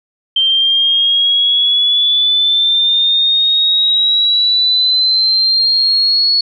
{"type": "exponential sweep", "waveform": "sine", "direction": "up", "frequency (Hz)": [3136, 4387], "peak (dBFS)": -9, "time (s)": [0.36, 6.41], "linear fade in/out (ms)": 5, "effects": []}